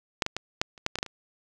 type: clicks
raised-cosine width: 0.2 ms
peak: -6 / -11 / -13 / -6 / -30 / -8 / -13 / -14 / -10 / -24 dBFS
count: 10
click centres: 0.222 / 0.264 / 0.366 / 0.615 / 0.778 / 0.864 / 0.956 / 0.987 / 1.029 / 1.063 s
effects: none